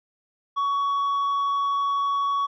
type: tone with tanh clipping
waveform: triangle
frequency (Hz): 1122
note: C#6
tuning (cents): +21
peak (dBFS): -22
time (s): 0.56-2.47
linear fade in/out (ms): 20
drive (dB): 8
effects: none